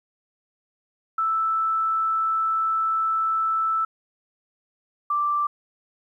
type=tone pair in turn; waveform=sine; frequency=1318.5 / 1174.6 Hz; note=E6 / D6; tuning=0 / 0 cents; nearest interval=major second; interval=200 cents; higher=first; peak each=-20 dBFS; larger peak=neither; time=1.18-3.85 / 5.1-5.47 s; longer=first; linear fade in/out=5 ms; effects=10-bit